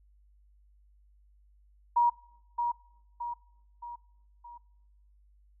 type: tone with echo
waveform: sine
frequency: 953 Hz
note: A#5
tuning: 38 cents sharp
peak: -20 dBFS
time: 1.96-2.1 s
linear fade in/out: 10 ms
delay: 620 ms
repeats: 4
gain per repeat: -6 dB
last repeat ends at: 4.58 s
effects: noise-tail reverb RT60 0.9 s tail -23 dB re dry + added 50 Hz sine -59 dBFS peak until 5.6 s